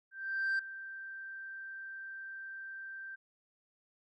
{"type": "tone with ADSR envelope", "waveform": "sine", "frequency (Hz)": 1568, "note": "G6", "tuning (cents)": 0, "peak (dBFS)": -26, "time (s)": [0.11, 3.16], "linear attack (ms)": 480, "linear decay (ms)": 4, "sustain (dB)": -16, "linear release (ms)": 15, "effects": ["tanh soft clip ceiling -28 dBFS"]}